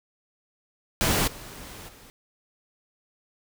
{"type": "noise with level steps", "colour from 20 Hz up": "pink", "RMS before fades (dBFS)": [-23, -42, -50], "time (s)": [1.01, 2.1], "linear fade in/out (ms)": 0, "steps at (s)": [1.27, 1.88], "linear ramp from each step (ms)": 10, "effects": []}